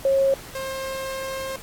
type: tone pair in turn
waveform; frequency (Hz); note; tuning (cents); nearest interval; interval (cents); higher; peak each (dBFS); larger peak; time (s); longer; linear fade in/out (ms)
sine / sawtooth; 543 / 532.1; C#5 / C5; -36 / +29; unison; 35; first; -16 / -24; first; 0.05-0.34 / 0.55-1.56; second; 2
effects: pink hiss -41 dBFS RMS until 1.62 s + AAC 64 kbps